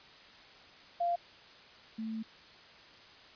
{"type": "tone pair in turn", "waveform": "sine", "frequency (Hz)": [693, 221.7], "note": ["F5", "A3"], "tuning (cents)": [-14, 13], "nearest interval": "octave + minor sixth", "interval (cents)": 1973, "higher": "first", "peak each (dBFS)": [-28, -35], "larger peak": "first", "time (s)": [[1, 1.16], [1.98, 2.23]], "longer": "second", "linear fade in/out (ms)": 10, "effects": ["white hiss -55 dBFS RMS until 3.35 s", "resampled to 11025 Hz"]}